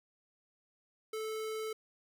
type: tone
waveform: square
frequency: 437.1 Hz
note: A4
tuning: 11 cents flat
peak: -37 dBFS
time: 1.13-1.73 s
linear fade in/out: 5 ms
effects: none